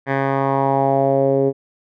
10% pulse tone with low-pass filter sweep, 136.6 Hz, C#3, 25 cents flat, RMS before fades -17 dBFS, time 0.06-1.53 s, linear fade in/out 50 ms, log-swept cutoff 1700 to 420 Hz, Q 3.2, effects none

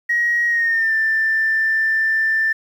sine tone with pitch glide, 1894 to 1777.4 Hz, A#6 to A6, +27 to +17 cents, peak -14 dBFS, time 0.09-2.53 s, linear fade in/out 10 ms, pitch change -110 cents, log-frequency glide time 0.47-0.94 s, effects tanh soft clip ceiling -10 dBFS + 8-bit

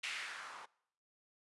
violet noise with low-pass filter sweep, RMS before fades -45 dBFS, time 0.03-0.66 s, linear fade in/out 10 ms, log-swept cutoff 2600 to 960 Hz, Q 2.3, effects noise-tail reverb RT60 0.7 s tail -23 dB re dry + resampled to 24000 Hz

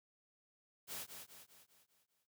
white noise with echo, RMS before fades -45 dBFS, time 0.87-1.07 s, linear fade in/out 50 ms, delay 200 ms, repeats 6, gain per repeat -6 dB, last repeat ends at 2.27 s, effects high-pass 80 Hz 12 dB/octave

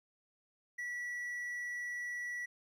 triangle tone, 1946 Hz, B6, 26 cents flat, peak -36 dBFS, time 0.78-2.46 s, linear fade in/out 10 ms, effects 13-bit

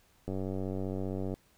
click train, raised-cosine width 2 ms, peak -23 dBFS, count 102, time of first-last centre 0.28-1.34 s, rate 95.3 Hz, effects pink hiss -66 dBFS RMS until 1.57 s

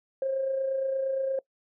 sine tone with amplitude modulation, 535 Hz, C5, 38 cents sharp, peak -23 dBFS, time 0.22-1.39 s, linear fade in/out 2 ms, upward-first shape sine, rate 28.6 Hz, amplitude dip 40%, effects noise-tail reverb RT60 0.1 s tail -23 dB re dry + tanh soft clip ceiling -19 dBFS

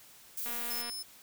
violet noise, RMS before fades -37 dBFS, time 0.37-0.82 s, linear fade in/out 5 ms
click train, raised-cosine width 0.3 ms, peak -28 dBFS, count 105, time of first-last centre 0.46-0.897 s, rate 238 Hz
sawtooth tone, 5220 Hz, E8, 18 cents flat, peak -35 dBFS, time 0.7-1.03 s, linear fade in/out 10 ms
effects white hiss -56 dBFS RMS until 1.22 s

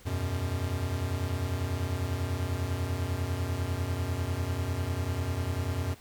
square chord, E suspended second, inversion none, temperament equal with one note detuned, 82.41 / 92.5 / 124.4 Hz, E2 / F#2 / B2, 0 / 0 / +13 cents, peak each -35 / -32 / -37 dBFS, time 0.05-5.95 s, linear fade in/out 20 ms, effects pink hiss -55 dBFS RMS until 6 s

